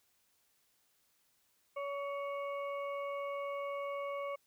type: harmonic tone with a mistuned harmonic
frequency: 564 Hz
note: C#5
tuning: 30 cents sharp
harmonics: 1 / 2 / 4 / 5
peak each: -38 / -42 / -48 / -59 dBFS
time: 1.76-4.36 s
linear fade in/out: 10 ms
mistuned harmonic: 4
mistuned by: -31 cents
effects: white hiss -74 dBFS RMS until 4.46 s